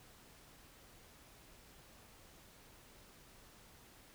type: silence
effects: pink hiss -61 dBFS RMS until 4.14 s